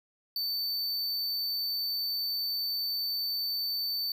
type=tone; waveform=square; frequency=4545 Hz; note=C#8; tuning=42 cents sharp; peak=-30 dBFS; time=0.36-4.12 s; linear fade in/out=2 ms; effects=none